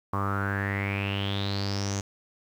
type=tone with low-pass filter sweep; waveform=sawtooth; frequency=99.3 Hz; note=G2; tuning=23 cents sharp; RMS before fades=-29 dBFS; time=0.13-2.01 s; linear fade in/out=5 ms; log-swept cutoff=1100 to 6600 Hz; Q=8.6; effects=9-bit